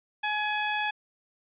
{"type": "tone", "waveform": "15% pulse", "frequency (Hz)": 843, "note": "G#5", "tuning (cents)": 26, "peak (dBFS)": -20, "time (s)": [0.23, 0.91], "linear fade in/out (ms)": 10, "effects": ["resampled to 8000 Hz"]}